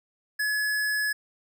square tone, 1700 Hz, G#6, 40 cents sharp, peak -25 dBFS, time 0.39-1.13 s, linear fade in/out 10 ms, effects none

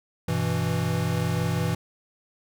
square chord, E minor, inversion first, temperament equal, 98 / 123.47 / 164.81 Hz, G2 / B2 / E3, 0 / 0 / 0 cents, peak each -30 / -29 / -27 dBFS, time 0.28-1.75 s, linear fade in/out 5 ms, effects none

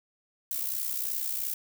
violet noise with amplitude modulation, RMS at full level -29 dBFS, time 0.51-1.54 s, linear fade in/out 2 ms, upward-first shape sine, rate 62.9 Hz, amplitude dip 65%, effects none

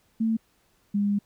sine tone pair in turn, 223.7 / 203.2 Hz, A3 / G#3, +29 / -38 cents, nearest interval major second, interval 167 cents, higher first, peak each -21 dBFS, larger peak neither, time 0.2-0.37 / 0.94-1.19 s, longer second, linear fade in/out 10 ms, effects pink hiss -66 dBFS RMS until 1.25 s

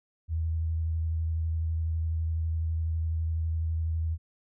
sine tone with vibrato, 81 Hz, E2, 30 cents flat, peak -26 dBFS, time 0.28-4.18 s, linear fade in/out 50 ms, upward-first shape sine, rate 12 Hz, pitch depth 19 cents each way, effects none

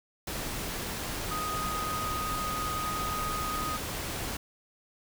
sine tone in noise, 1246 Hz, D#6, 2 cents sharp, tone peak -32 dBFS, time 1.31-3.77 s, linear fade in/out 5 ms, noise pink, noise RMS -35 dBFS, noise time 0.27-4.37 s, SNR 0 dB, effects none

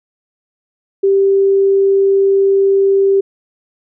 sine tone, 392 Hz, G4, in tune, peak -8 dBFS, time 1.03-3.21 s, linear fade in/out 10 ms, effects none

